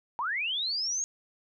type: linear sweep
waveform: sine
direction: up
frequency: 880 to 6645 Hz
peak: -28 dBFS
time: 0.19-1.04 s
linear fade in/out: 0 ms
effects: none